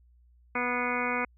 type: harmonic tone with a mistuned harmonic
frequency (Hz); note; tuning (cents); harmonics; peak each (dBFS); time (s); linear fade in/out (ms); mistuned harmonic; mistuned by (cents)
245.5; B3; -10; 1 / 2 / 3 / 4 / 5 / 6 / 7 / 8 / 9 / 10; -35 / -35 / -38 / -35 / -35 / -36 / -42 / -38 / -34 / -38; 0.55-1.25; 5; 8; +72
effects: added 60 Hz sine -57 dBFS peak until 1.37 s